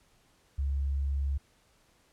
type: tone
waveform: sine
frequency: 69.3 Hz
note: C#2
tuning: in tune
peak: -27 dBFS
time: 0.58-1.38 s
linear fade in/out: 10 ms
effects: pink hiss -66 dBFS RMS until 2.12 s + low-pass 11000 Hz 12 dB/octave